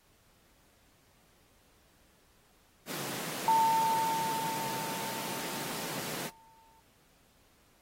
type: high-pass noise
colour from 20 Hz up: pink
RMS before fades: -39 dBFS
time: 2.86-6.31 s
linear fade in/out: 50 ms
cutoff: 130 Hz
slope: 96 dB/octave
type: tone with exponential decay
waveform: sine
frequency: 898 Hz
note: A5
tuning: 35 cents sharp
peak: -21 dBFS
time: 3.48-6.8 s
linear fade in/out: 1 ms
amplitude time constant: 720 ms
effects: pink hiss -66 dBFS RMS until 7.81 s + AAC 48 kbps